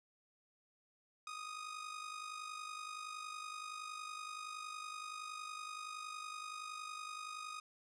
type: tone with amplitude modulation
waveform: sawtooth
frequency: 1244.5 Hz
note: D#6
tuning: in tune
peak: -38 dBFS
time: 1.27-7.6 s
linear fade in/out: 2 ms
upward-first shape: sine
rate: 50.7 Hz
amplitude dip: 60%
effects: resampled to 22050 Hz + 13-bit